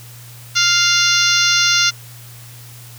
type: harmonic tone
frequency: 698.5 Hz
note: F5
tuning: in tune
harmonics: 2 / 3 / 4 / 5 / 6 / 7 / 8 / 9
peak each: -18 / -22 / -20 / -20 / -20 / -22 / -19 / -22 dBFS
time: 0.55-1.91 s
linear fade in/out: 20 ms
effects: added 119 Hz sine -37 dBFS peak until 2.98 s + white hiss -41 dBFS RMS until 2.98 s